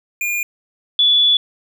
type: tone pair in turn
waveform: square / sine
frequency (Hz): 2420 / 3438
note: D#7 / A7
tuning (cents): -49 / -41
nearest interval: tritone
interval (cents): 608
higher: second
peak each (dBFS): -19 / -10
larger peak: second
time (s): 0.21-0.43 / 0.99-1.37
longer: second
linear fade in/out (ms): 2
effects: none